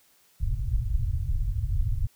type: low-pass noise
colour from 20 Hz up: pink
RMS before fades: -26 dBFS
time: 0.4-2.07 s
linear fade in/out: 10 ms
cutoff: 130 Hz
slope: 96 dB/octave
effects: white hiss -62 dBFS RMS until 2.15 s